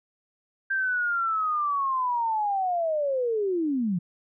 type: linear sweep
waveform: sine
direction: down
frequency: 1587 to 164.81 Hz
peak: -23 dBFS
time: 0.7-3.99 s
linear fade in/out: 10 ms
effects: none